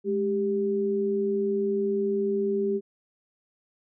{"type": "tone pair together", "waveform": "sine", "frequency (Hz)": [209, 394.9], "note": ["G#3", "G4"], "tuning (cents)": [11, 13], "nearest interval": "major seventh", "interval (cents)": 1102, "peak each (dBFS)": [-29, -24], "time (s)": [0.04, 2.81], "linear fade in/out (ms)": 50, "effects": []}